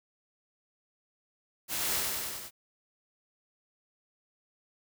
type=noise with echo; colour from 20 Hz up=white; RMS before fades=-33 dBFS; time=1.68-2.03 s; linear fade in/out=50 ms; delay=96 ms; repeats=5; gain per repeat=-2 dB; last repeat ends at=2.51 s; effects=none